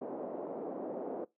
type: band-pass noise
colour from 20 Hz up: white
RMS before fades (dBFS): -40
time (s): 0.01-1.25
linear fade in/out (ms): 10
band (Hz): 240 to 630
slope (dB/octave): 24
effects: noise-tail reverb RT60 0.2 s tail -21 dB re dry